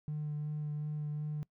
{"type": "tone with vibrato", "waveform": "triangle", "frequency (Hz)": 150, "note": "D3", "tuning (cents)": 37, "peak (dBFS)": -31, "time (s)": [0.08, 1.43], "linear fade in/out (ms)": 0, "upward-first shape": "sine", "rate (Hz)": 2.7, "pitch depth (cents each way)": 14, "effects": ["noise-tail reverb RT60 0.1 s tail -24 dB re dry", "tanh soft clip ceiling -31 dBFS"]}